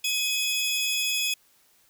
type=tone pair together; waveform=sawtooth; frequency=2526 / 3372 Hz; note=D#7 / G#7; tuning=+26 / +26 cents; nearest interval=perfect fourth; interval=500 cents; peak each=-24 dBFS; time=0.04-1.34 s; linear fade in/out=5 ms; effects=white hiss -62 dBFS RMS until 1.89 s